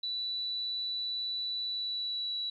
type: tone with pitch glide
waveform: sine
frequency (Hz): 3959 to 3925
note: B7 to B7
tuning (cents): +3 to -11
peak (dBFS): -32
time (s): 0.03-2.5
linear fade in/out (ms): 5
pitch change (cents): -14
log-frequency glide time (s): 1.64-2.36
effects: 12-bit